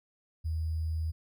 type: tone with sample-and-hold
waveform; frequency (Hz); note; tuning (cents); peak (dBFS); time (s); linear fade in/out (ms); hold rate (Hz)
sine; 80; D#2; +49; -29; 0.44-1.12; 20; 4900
effects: none